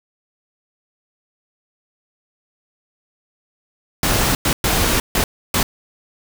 pink noise bursts at uneven times, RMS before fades -17 dBFS, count 5, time 4.03-4.35 / 4.45-4.53 / 4.64-5 / 5.15-5.24 / 5.54-5.63 s, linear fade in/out 2 ms, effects none

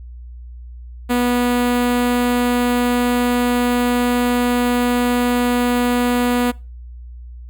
sawtooth tone with notch filter, 244.3 Hz, B3, 19 cents flat, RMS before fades -17 dBFS, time 1.09-6.52 s, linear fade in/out 20 ms, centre 5600 Hz, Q 1.5, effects noise-tail reverb RT60 0.3 s tail -23 dB re dry + added 60 Hz sine -32 dBFS peak until 7.49 s

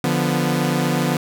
sawtooth chord, B diminished, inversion first, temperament equal, 146.83 / 174.61 / 246.9 Hz, D3 / F3 / B3, 0 / 0 / 0 cents, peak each -18 dBFS, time 0.04-1.17 s, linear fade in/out 2 ms, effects none

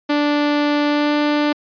sawtooth tone with pitch glide, 293.2 to 295.6 Hz, D4 to D4, -3 to +11 cents, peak -11 dBFS, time 0.09-1.53 s, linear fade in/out 10 ms, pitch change +14 cents, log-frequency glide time 0.87-1.14 s, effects resampled to 11025 Hz

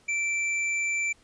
sine tone with tanh clipping, 2338 Hz, D7, 8 cents flat, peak -27 dBFS, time 0.08-1.13 s, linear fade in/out 10 ms, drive 14 dB, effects pink hiss -61 dBFS RMS until 1.23 s + resampled to 22050 Hz

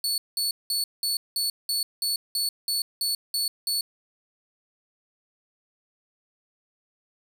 sawtooth tone bursts, 4435 Hz, C#8, in tune, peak -21 dBFS, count 12, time 0.04-3.81 s, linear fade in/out 2 ms, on 140 ms, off 190 ms, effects none

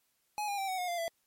square tone with pitch steps, 840 / 808.6 / 778.3 / 749.2 / 721.2 / 694.2 / 668.3 Hz, G#5 / G#5 / G5 / F#5 / F#5 / F5 / E5, +19 / -46 / -13 / +21 / -45 / -11 / +24 cents, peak -33 dBFS, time 0.38-1.08 s, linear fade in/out 0 ms, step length 100 ms, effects white hiss -75 dBFS RMS until 1.26 s + MP3 64 kbps

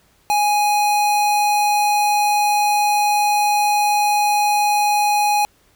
square tone, 830.6 Hz, G#5, in tune, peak -15 dBFS, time 0.3-5.45 s, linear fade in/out 0 ms, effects pink hiss -57 dBFS RMS until 5.75 s

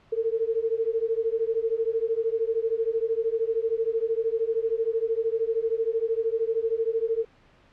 sine beating tone pair, 446.1 / 459.1 Hz, A4 / A#4, +24 / -26 cents, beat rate 13 Hz, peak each -26 dBFS, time 0.12-7.25 s, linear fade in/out 10 ms, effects pink hiss -58 dBFS RMS until 7.72 s + low-pass 3000 Hz 12 dB/octave

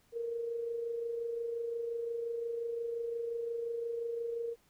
sine tone with amplitude modulation, 466.2 Hz, A#4, in tune, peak -32 dBFS, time 0.12-4.56 s, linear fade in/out 50 ms, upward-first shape sine, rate 25.7 Hz, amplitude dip 45%, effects pink hiss -69 dBFS RMS until 4.69 s

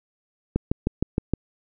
click train, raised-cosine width 3 ms, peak -8 dBFS, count 6, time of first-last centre 0.56-1.336 s, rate 6.44 Hz, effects none

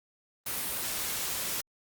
white noise, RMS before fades -33 dBFS, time 0.46-1.61 s, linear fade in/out 5 ms, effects Opus 32 kbps

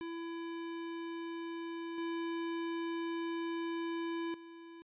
square tone with level steps, 334.3 Hz, E4, 24 cents sharp, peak -40 / -36 / -50 dBFS, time 0.01-4.82 s, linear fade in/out 0 ms, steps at 1.98 / 4.34 s, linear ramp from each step 2 ms, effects resampled to 8000 Hz

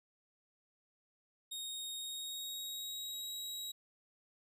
sawtooth tone with pitch glide, 3729 to 3838 Hz, A#7 to A#7, 0 to +50 cents, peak -38 dBFS, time 1.51-3.72 s, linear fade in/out 10 ms, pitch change +50 cents, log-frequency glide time 1.97-3.33 s, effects none

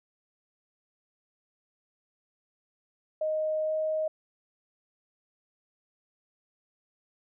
sine tone with pitch glide, 622.3 to 625.9 Hz, D#5 to D#5, 0 to +10 cents, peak -26 dBFS, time 3.21-4.08 s, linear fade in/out 5 ms, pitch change +10 cents, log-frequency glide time 3.65-3.72 s, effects none

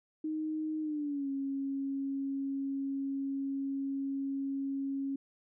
sine tone with pitch glide, 311.1 to 274 Hz, D#4 to C#4, 0 to -20 cents, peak -32 dBFS, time 0.24-5.16 s, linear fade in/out 5 ms, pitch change -220 cents, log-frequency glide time 0.81-1.29 s, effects none

